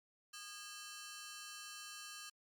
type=ring-modulated tone; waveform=10% pulse; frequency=1433 Hz; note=F6; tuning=44 cents sharp; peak=-37 dBFS; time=0.33-2.3 s; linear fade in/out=10 ms; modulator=208 Hz; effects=Opus 48 kbps